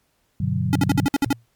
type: chord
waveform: sine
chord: G major seventh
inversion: none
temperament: equal with one note detuned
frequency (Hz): 98.28 / 123.47 / 146.83 / 185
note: G2 / B2 / D3 / F#3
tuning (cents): +5 / 0 / 0 / 0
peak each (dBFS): -25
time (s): 0.4-1.07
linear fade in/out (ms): 5
type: tone bursts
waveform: square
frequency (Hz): 280.7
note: C#4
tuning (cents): +22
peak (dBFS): -16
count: 8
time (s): 0.73-1.328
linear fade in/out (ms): 0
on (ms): 24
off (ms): 58
type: tone with exponential decay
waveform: sine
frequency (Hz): 116.54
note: A#2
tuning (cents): 0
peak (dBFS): -22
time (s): 1.26-1.46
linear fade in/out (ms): 0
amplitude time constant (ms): 43
effects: pink hiss -67 dBFS RMS until 1.55 s + MP3 96 kbps